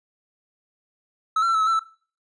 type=tone with pitch steps; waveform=triangle; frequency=1293 / 1360 / 1343 / 1304 / 1288 / 1341 / 1316 Hz; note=E6 / F6 / E6 / E6 / E6 / E6 / E6; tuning=-34 / -46 / +32 / -19 / -41 / +29 / -3 cents; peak=-16 dBFS; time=1.36-1.794 s; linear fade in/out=5 ms; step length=62 ms; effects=noise-tail reverb RT60 0.4 s tail -18 dB re dry + resampled to 22050 Hz